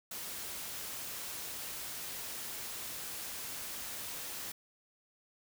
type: noise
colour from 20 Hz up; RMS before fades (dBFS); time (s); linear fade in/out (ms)
white; -42; 0.11-4.52; 5
effects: none